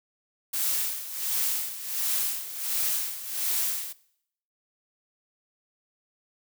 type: noise with tremolo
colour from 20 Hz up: blue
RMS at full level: -26 dBFS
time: 0.53-3.93 s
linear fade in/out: 10 ms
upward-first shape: sine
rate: 1.4 Hz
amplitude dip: 75%
effects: noise-tail reverb RT60 0.7 s tail -20 dB re dry